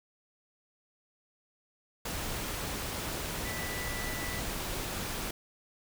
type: tone in noise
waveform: sine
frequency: 1975 Hz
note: B6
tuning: in tune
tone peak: -40 dBFS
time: 3.45-4.4 s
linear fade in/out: 5 ms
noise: pink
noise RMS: -36 dBFS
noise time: 2.05-5.31 s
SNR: -7 dB
effects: none